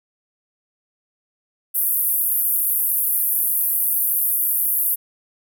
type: band-pass noise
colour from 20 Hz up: white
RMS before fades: -20 dBFS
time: 1.74-4.96 s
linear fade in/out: 20 ms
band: 11000 to 15000 Hz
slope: 48 dB/octave
effects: none